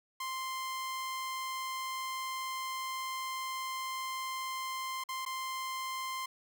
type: tone with dropouts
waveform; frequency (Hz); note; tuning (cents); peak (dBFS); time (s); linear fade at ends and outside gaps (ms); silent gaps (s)
sawtooth; 1046.5; C6; 0; -32; 0.2-6.26; 5; 5.039-5.088 / 5.252-5.261
effects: none